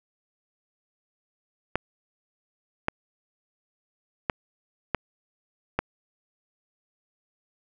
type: clicks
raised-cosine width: 0.5 ms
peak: -8 dBFS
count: 5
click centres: 1.756 / 2.884 / 4.298 / 4.947 / 5.79 s
effects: none